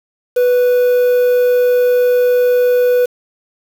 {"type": "tone with quantisation", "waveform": "triangle", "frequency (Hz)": 493.9, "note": "B4", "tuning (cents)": 0, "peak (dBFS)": -7, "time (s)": [0.36, 3.06], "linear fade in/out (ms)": 10, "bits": 5, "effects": []}